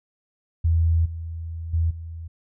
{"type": "tone with level steps", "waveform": "sine", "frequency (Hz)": 82.5, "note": "E2", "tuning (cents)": 2, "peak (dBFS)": [-16, -29, -18, -32], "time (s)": [0.64, 2.28], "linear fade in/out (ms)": 10, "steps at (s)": [1.05, 1.73, 1.9], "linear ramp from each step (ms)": 10, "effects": []}